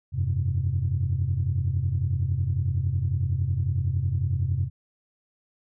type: chord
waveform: sine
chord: F suspended second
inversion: none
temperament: just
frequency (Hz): 87.31 / 98.22 / 130.96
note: F2 / G2 / C3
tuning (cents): 0 / +4 / +2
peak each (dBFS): -26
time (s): 0.12-4.7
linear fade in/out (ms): 50
effects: tanh soft clip ceiling -15 dBFS